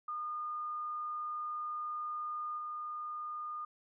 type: tone with level steps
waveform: sine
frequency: 1219 Hz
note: D#6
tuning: 36 cents flat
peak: -36 / -38 dBFS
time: 0.08-3.65 s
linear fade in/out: 5 ms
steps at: 2.57 s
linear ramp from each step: 20 ms
effects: none